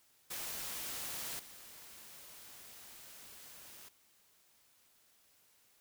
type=noise with level steps; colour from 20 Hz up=white; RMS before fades=-42 / -54 dBFS; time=0.3-3.89 s; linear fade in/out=10 ms; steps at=1.39 s; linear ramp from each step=5 ms; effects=white hiss -69 dBFS RMS until 5.8 s